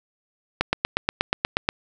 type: click train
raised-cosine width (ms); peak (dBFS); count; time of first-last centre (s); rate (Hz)
0.3; -3; 10; 0.61-1.689; 8.34
effects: none